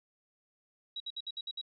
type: tone bursts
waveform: sine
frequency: 3867 Hz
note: B7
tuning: 37 cents flat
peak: -36 dBFS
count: 7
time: 0.96-1.614 s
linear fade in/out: 5 ms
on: 42 ms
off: 60 ms
effects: none